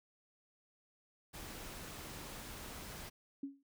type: noise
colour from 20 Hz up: pink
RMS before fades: -48 dBFS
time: 1.33-3.1 s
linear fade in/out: 20 ms
type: tone with exponential decay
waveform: sine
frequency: 277.1 Hz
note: C#4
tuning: 1 cent flat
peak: -36 dBFS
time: 3.43-3.63 s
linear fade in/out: 5 ms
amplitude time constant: 42 ms
effects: none